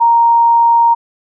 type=tone; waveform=sine; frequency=932.3 Hz; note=A#5; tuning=in tune; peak=-6 dBFS; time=0-0.95 s; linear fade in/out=20 ms; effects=none